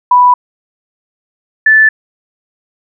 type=tone pair in turn; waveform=sine; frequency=987.8 / 1751.4 Hz; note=B5 / A6; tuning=0 / -8 cents; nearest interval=minor seventh; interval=992 cents; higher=second; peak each=-3 dBFS; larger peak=neither; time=0.11-0.34 / 1.66-1.89 s; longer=neither; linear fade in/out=5 ms; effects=none